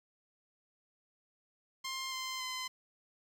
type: tone with pitch steps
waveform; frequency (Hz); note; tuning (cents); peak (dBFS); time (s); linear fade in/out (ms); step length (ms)
10% pulse; 1056 / 1041.5 / 1027.1; C6 / C6 / C6; +16 / -8 / -32; -29; 1.84-2.68; 10; 280
effects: low-pass 12000 Hz 12 dB/octave + 10-bit